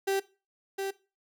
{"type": "tone with echo", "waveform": "35% pulse", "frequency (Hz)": 390, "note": "G4", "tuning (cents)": -9, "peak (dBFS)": -24, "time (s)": [0.07, 0.2], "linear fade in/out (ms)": 10, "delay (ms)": 710, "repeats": 1, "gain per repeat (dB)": -5, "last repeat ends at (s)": 0.91, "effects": ["noise-tail reverb RT60 0.3 s tail -18 dB re dry"]}